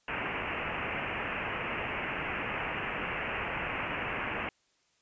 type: low-pass noise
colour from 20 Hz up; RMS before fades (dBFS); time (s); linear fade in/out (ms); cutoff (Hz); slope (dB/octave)
white; -35; 0.08-4.49; 2; 2800; 96
effects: white hiss -71 dBFS RMS until 5.01 s + resampled to 16000 Hz